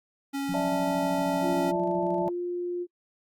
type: tone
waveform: square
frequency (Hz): 277.2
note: C#4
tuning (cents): 0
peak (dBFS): -29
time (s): 0.33-1.72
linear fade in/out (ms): 20
type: tone with tremolo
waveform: sine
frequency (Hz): 180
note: F#3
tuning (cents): -47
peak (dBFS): -30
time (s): 0.49-2.28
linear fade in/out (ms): 0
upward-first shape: square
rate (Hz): 13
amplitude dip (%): 45
type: chord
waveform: sine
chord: D suspended second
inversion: none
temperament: equal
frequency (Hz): 587.3 / 659.3 / 880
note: D5 / E5 / A5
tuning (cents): 0 / 0 / 0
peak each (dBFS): -31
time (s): 0.54-2.29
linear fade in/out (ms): 2
type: tone with pitch glide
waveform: sine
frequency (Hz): 345.9 to 352.8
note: F4 to F4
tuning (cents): -17 to +18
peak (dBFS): -28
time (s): 1.41-2.87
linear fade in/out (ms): 50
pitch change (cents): +35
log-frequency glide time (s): 2.13-2.41
effects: noise-tail reverb RT60 0.1 s tail -25 dB re dry + Opus 48 kbps